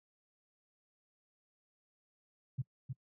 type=tone with echo; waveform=sine; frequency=130 Hz; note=C3; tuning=11 cents flat; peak=-31 dBFS; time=2.58-2.62 s; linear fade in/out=10 ms; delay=310 ms; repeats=1; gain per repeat=-5 dB; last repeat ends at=2.93 s; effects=noise-tail reverb RT60 0.1 s tail -25 dB re dry + high-pass 80 Hz 12 dB/octave